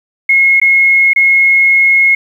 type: tone with dropouts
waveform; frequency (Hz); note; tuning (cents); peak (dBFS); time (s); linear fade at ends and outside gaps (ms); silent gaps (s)
sine; 2165; C#7; -41; -5; 0.29-2.15; 5; 0.6-0.615 / 1.134-1.16
effects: 7-bit